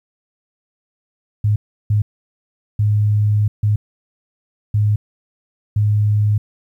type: tone bursts at uneven times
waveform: sine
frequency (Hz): 104.9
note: G#2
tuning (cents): +18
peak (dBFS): -12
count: 6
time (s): 1.44-1.56 / 1.9-2.02 / 2.79-3.48 / 3.63-3.76 / 4.74-4.96 / 5.76-6.38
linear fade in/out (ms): 5
effects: 9-bit